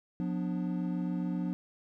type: chord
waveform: triangle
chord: B diminished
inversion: second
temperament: equal with one note detuned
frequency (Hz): 179.11 / 246.9 / 293.7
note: F3 / B3 / D4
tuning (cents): +44 / 0 / 0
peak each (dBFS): -30 / -36 / -35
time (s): 0.2-1.53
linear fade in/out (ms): 0
effects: none